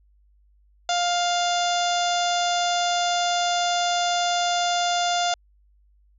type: harmonic tone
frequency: 702 Hz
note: F5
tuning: 9 cents sharp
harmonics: 1 / 2 / 3 / 4 / 5 / 6 / 7 / 8 / 9 / 10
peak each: -22 / -30 / -37 / -34 / -29 / -37 / -34 / -41 / -35 / -37 dBFS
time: 0.89-5.34 s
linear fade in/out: 2 ms
effects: added 50 Hz sine -56 dBFS peak until 6.18 s